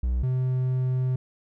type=tone pair in turn; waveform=triangle; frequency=61.8 / 128.33 Hz; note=B1 / C3; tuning=+2 / -33 cents; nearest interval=octave + minor second; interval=1265 cents; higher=second; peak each=-20 dBFS; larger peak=neither; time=0.03-0.23 / 0.23-1.16 s; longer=second; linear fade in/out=5 ms; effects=none